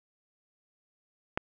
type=click; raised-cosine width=0.5 ms; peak=-13 dBFS; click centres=1.375 s; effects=none